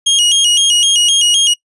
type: tone with vibrato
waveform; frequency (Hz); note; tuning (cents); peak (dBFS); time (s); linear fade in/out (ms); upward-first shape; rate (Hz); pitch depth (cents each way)
sawtooth; 3064; G7; -40; -5; 0.06-1.54; 10; square; 3.9; 100
effects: noise-tail reverb RT60 0.1 s tail -22 dB re dry + resampled to 24000 Hz